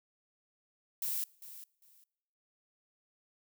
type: noise with echo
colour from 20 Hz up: violet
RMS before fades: -35 dBFS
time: 1.02-1.24 s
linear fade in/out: 2 ms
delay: 400 ms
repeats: 2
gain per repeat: -14 dB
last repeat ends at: 2.04 s
effects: noise-tail reverb RT60 1.0 s tail -25 dB re dry